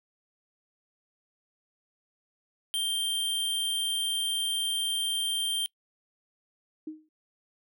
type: tone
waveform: square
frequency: 3164 Hz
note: G7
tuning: 15 cents sharp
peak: -27 dBFS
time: 2.74-5.66 s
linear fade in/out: 0 ms
type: tone with exponential decay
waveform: sine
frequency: 311.1 Hz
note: D#4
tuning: in tune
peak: -31 dBFS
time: 6.87-7.09 s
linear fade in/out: 5 ms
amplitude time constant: 46 ms
effects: noise-tail reverb RT60 0.1 s tail -24 dB re dry